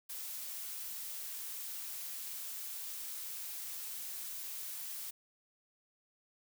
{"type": "noise", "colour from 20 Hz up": "blue", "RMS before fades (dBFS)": -43, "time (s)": [0.09, 5.11], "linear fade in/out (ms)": 10, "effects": []}